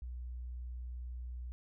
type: tone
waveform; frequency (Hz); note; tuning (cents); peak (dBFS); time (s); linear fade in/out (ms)
sine; 61.2; B1; -15; -40; 0.02-1.52; 0
effects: none